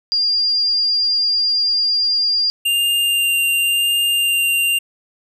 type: tone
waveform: sine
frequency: 4803 Hz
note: D8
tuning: 38 cents sharp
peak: -14 dBFS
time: 0.12-2.5 s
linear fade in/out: 0 ms
type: tone with vibrato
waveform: square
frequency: 2794 Hz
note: F7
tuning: in tune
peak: -15 dBFS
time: 2.65-4.79 s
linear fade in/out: 10 ms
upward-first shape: sine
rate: 0.93 Hz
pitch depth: 9 cents each way
effects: none